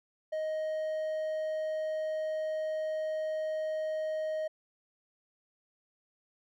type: tone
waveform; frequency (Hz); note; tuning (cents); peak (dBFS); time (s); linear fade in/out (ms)
triangle; 625; D#5; +8; -29; 0.32-4.48; 10
effects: none